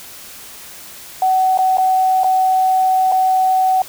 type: tone with dropouts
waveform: sine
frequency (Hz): 752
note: F#5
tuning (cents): +28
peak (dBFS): -11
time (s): 1.22-3.82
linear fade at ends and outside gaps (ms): 2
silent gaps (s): 1.575-1.588 / 1.772-1.782 / 2.235-2.243 / 3.117-3.121
effects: white hiss -36 dBFS RMS until 3.88 s